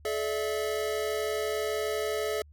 square chord, A suspended fourth, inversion none, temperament equal with one note detuned, 429 / 587.3 / 659.3 Hz, A4 / D5 / E5, -44 / 0 / 0 cents, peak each -31 / -36 / -36 dBFS, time 0.05-2.42 s, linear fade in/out 2 ms, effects added 74 Hz sine -51 dBFS peak until 2.52 s

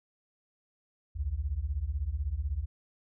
sine beating tone pair, 61.74 / 77.74 Hz, B1 / D#2, 0 / -1 cents, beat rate 16 Hz, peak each -33 / -32 dBFS, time 1.15-2.66 s, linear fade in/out 20 ms, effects none

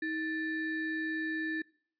triangle ring-modulated tone, 1040 Hz, C6, 11 cents flat, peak -27 dBFS, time 0.02-1.62 s, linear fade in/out 5 ms, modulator 722 Hz, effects noise-tail reverb RT60 0.6 s tail -24 dB re dry + resampled to 11025 Hz

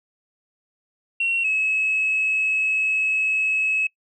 sine tone pair in turn, 2731 / 2578 Hz, F7 / E7, -39 / -39 cents, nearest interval minor second, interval 100 cents, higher first, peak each -18 dBFS, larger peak neither, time 1.2-1.44 / 1.44-3.87 s, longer second, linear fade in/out 5 ms, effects noise-tail reverb RT60 0.1 s tail -24 dB re dry + tanh soft clip ceiling -14 dBFS

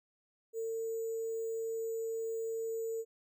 sine tone with sample-and-hold, 451.1 Hz, A4, 43 cents sharp, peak -34 dBFS, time 0.53-3.05 s, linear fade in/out 50 ms, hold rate 7350 Hz, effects none

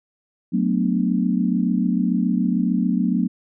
sine chord, B minor seventh, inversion second, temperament equal, 185 / 220 / 246.9 / 293.7 Hz, F#3 / A3 / B3 / D4, 0 / 0 / 0 / 0 cents, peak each -21 / -23 / -22 / -27 dBFS, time 0.52-3.28 s, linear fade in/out 20 ms, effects none

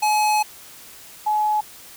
square / sine tone pair in turn, 849 / 849 Hz, G#5 / G#5, +38 / +38 cents, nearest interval unison, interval 0 cents, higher neither, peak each -17 dBFS, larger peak neither, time 0.02-0.43 / 1.26-1.61 s, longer first, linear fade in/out 10 ms, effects white hiss -43 dBFS RMS until 1.96 s

